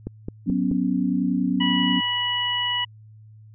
click train, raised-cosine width 3 ms, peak -16 dBFS, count 4, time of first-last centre 0.07-0.714 s, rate 4.66 Hz
sine chord, F# suspended fourth, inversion none, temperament equal, 185 / 246.9 / 277.2 Hz, F#3 / B3 / C#4, 0 / 0 / 0 cents, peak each -24 dBFS, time 0.46-2.01 s, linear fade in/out 20 ms
harmonic tone, 977 Hz, B5, 19 cents flat, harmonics 1 / 2 / 3, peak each -29 / -29 / -23 dBFS, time 1.6-2.85 s, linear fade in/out 10 ms
effects added 108 Hz sine -44 dBFS peak until 3.54 s

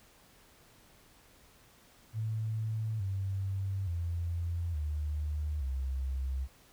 sine tone with pitch steps, 110 / 96.87 / 85.31 / 75.13 / 66.17 Hz, A2 / G2 / F2 / D2 / C2, 0 / -20 / -40 / +40 / +20 cents, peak -31 dBFS, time 2.13-6.48 s, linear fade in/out 50 ms, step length 870 ms, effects pink hiss -61 dBFS RMS until 6.72 s

